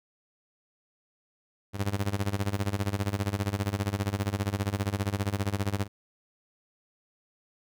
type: tone with tremolo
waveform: sawtooth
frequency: 100.2 Hz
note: G2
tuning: 38 cents sharp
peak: -20 dBFS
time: 1.73-5.88 s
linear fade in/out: 50 ms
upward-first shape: sine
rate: 15 Hz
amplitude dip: 90%
effects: none